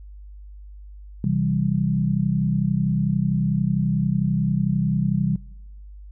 sine chord, C major, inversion none, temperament equal with one note detuned, 131.57 / 164.81 / 196 Hz, C3 / E3 / G3, +10 / 0 / 0 cents, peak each -23 dBFS, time 1.24-5.36 s, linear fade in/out 2 ms, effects noise-tail reverb RT60 0.9 s tail -24 dB re dry + added 50 Hz sine -38 dBFS peak until 6.11 s

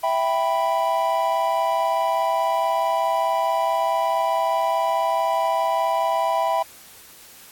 triangle chord, E minor, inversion none, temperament equal, 659.3 / 784 / 987.8 Hz, E5 / G5 / B5, 0 / 0 / 0 cents, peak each -21 / -22 / -21 dBFS, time 0.03-6.63 s, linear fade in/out 10 ms, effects white hiss -46 dBFS RMS until 7.51 s + AAC 64 kbps

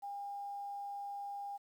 sine tone with quantisation, 806 Hz, G5, 48 cents sharp, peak -40 dBFS, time 0.02-1.58 s, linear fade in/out 20 ms, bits 11, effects none

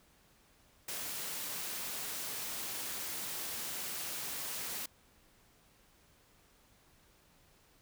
white high-pass noise, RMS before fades -40 dBFS, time 0.88-4.86 s, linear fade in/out 5 ms, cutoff 100 Hz, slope 12 dB/octave, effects pink hiss -66 dBFS RMS until 7.81 s

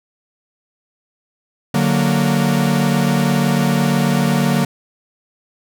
45% pulse chord, D augmented, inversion none, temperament equal, 146.83 / 185 / 233.1 Hz, D3 / F#3 / A#3, 0 / 0 / 0 cents, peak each -18 dBFS, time 1.74-4.65 s, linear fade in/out 5 ms, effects none

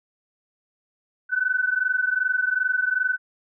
sine tone pair together, 1494 / 1516.6 Hz, F#6 / F#6, +16 / +42 cents, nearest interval unison, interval 26 cents, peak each -23 dBFS, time 1.29-3.18 s, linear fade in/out 50 ms, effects none

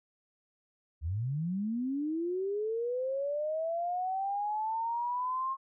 sine linear sweep, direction up, 70.5 to 1076 Hz, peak -30 dBFS, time 1.01-5.57 s, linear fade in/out 50 ms, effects none

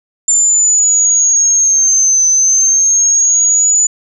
sine exponential two-way sweep, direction down then up, 7210 to 6110 to 6980 Hz, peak -7 dBFS, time 0.28-3.87 s, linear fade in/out 5 ms, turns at 2.27 s, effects none

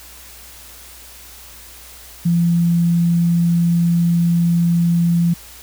sine tone, 170.6 Hz, F3, 40 cents flat, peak -12 dBFS, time 2.25-5.34 s, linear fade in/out 10 ms, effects added 60 Hz sine -45 dBFS peak until 5.62 s + white hiss -40 dBFS RMS until 5.62 s

